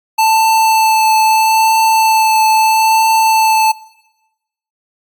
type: tone with vibrato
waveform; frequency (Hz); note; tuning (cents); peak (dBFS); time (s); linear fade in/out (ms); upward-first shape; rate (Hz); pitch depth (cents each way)
square; 882; A5; +4; -9; 0.18-3.72; 10; triangle; 0.77; 14
effects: noise-tail reverb RT60 1.0 s tail -21 dB re dry + AAC 64 kbps